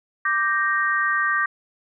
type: chord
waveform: sine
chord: G minor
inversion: second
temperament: equal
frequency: 1174.7 / 1568 / 1864.7 Hz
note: D6 / G6 / Bb6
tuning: 0 / 0 / 0 cents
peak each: -23 dBFS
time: 0.25-1.46 s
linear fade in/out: 5 ms
effects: none